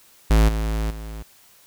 square tone with level steps, 54.2 Hz, A1, 25 cents flat, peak -13 / -22 / -32 dBFS, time 0.3-1.23 s, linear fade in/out 10 ms, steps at 0.48 / 0.9 s, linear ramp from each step 10 ms, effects white hiss -53 dBFS RMS until 1.66 s

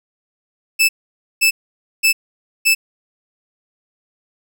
sawtooth tone bursts, 2628 Hz, E7, 6 cents flat, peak -7 dBFS, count 4, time 0.79-2.75 s, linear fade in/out 20 ms, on 100 ms, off 520 ms, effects none

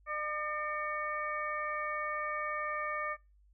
harmonic tone with a mistuned harmonic, 603 Hz, D5, 46 cents sharp, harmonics 1 / 2 / 3 / 4, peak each -41 / -36 / -40 / -42 dBFS, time 0.06-3.17 s, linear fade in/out 50 ms, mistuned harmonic 4, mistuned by -120 cents, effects noise-tail reverb RT60 0.3 s tail -25 dB re dry + added 50 Hz sine -61 dBFS peak until 3.53 s

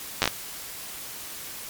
slowing click train, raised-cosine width 0.2 ms, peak -3 dBFS, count 5, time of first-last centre 0.22-0.276 s, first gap 9 ms, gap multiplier 1.31, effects white hiss -38 dBFS RMS until 1.69 s + MP3 96 kbps

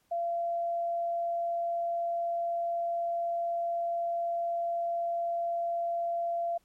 sine tone, 684 Hz, F5, 36 cents flat, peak -28 dBFS, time 0.11-6.58 s, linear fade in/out 10 ms, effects pink hiss -71 dBFS RMS until 6.64 s + MP3 64 kbps

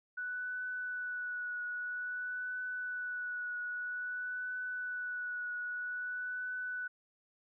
sine tone with vibrato, 1480 Hz, F#6, in tune, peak -36 dBFS, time 0.17-6.88 s, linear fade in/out 10 ms, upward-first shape triangle, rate 0.51 Hz, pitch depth 21 cents each way, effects none

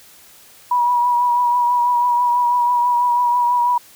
sine tone with vibrato, 970 Hz, B5, 31 cents flat, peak -13 dBFS, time 0.71-3.78 s, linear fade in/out 5 ms, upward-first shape triangle, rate 6.1 Hz, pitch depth 33 cents each way, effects white hiss -46 dBFS RMS until 3.95 s

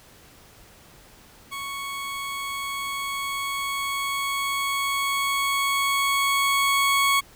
20% pulse tone with level ramp, 1108.7 Hz, C#6, in tune, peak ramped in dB -26 to -13 dBFS, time 1.51-7.21 s, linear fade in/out 20 ms, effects pink hiss -51 dBFS RMS until 7.35 s

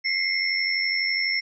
sine tone cluster, 2044 / 2136 / 5400 Hz, C7 / C7 / E8, -41 / +35 / +41 cents, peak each -28 / -25 / -26 dBFS, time 0.04-1.41 s, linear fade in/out 20 ms, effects none

